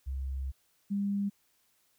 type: tone pair in turn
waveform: sine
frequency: 66.8 / 200.6 Hz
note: C2 / G3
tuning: +36 / +40 cents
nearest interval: octave + perfect fifth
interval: 1904 cents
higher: second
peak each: -32 / -28 dBFS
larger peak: second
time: 0.06-0.52 / 0.9-1.3 s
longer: first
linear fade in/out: 20 ms
effects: white hiss -71 dBFS RMS until 1.98 s